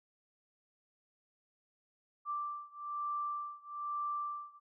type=beating tone pair; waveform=sine; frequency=1174.7 / 1175.8 Hz; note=D6 / D6; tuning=0 / +2 cents; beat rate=1.1 Hz; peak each=-39 / -40 dBFS; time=2.25-4.6 s; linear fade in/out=50 ms; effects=none